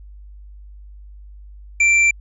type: tone with tanh clipping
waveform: sine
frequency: 2351 Hz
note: D7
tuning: 1 cent sharp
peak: -13 dBFS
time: 1.8-2.11 s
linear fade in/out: 5 ms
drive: 10 dB
effects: added 50 Hz sine -37 dBFS peak until 2.2 s + resampled to 22050 Hz